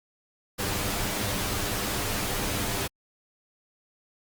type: noise with comb filter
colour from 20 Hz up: pink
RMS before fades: -29 dBFS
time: 0.58-2.88 s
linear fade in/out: 20 ms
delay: 10 ms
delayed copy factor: +0.5
effects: Opus 48 kbps